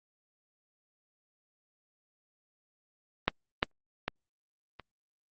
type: clicks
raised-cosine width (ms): 0.3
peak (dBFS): -7 / -7 / -13 / -27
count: 4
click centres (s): 3.28 / 3.629 / 4.08 / 4.797
effects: low-pass 4000 Hz 12 dB/octave + Opus 24 kbps